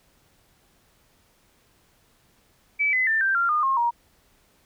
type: tone with pitch steps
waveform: sine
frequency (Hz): 2300 / 2026 / 1783.8 / 1570.9 / 1383.5 / 1218.4 / 1073 / 944.9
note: D7 / B6 / A6 / G6 / F6 / D#6 / C6 / A#5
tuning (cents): -37 / +44 / +23 / +3 / -17 / -37 / +43 / +23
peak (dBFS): -19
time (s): 2.79-3.91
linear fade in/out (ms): 20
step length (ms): 140
effects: pink hiss -62 dBFS RMS until 4.65 s